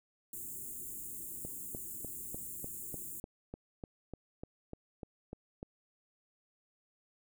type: band-stop noise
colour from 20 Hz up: white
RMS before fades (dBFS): -44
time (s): 0.33-3.2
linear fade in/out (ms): 2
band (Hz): 400 to 6900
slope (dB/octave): 96
type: click train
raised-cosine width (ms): 2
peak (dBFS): -29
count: 15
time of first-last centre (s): 1.45-5.629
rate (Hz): 3.35
effects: none